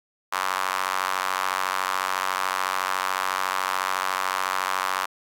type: tone with high-pass filter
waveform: sawtooth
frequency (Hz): 93.9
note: F#2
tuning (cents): +26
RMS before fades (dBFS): -26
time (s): 0.32-5.06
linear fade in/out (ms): 10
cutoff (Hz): 1100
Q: 2.9
effects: AAC 64 kbps